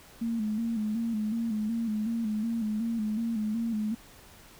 sine tone with vibrato, 221.7 Hz, A3, 13 cents sharp, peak -27 dBFS, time 0.21-3.95 s, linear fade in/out 10 ms, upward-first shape square, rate 2.7 Hz, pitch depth 66 cents each way, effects pink hiss -53 dBFS RMS until 4.59 s

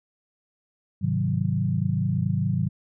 sine chord, Ab dominant seventh, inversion none, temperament equal, 103.83 / 130.81 / 155.56 / 185 Hz, Ab2 / C3 / Eb3 / Gb3, 0 / 0 / 0 / 0 cents, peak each -27 dBFS, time 1.01-2.69 s, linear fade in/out 20 ms, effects none

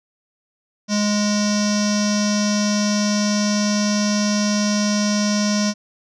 square tone with low-pass filter, 207.7 Hz, G#3, in tune, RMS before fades -19 dBFS, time 0.88-5.74 s, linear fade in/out 50 ms, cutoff 5700 Hz, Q 8.2, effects none

